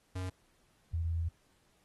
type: tone pair in turn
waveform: square / sine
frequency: 92.5 / 83.03 Hz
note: F#2 / E2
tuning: 0 / +13 cents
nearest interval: major second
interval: 187 cents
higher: first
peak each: -36 / -30 dBFS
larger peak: second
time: 0.15-0.3 / 0.93-1.29 s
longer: second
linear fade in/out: 10 ms
effects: pink hiss -71 dBFS RMS until 1.84 s + AAC 32 kbps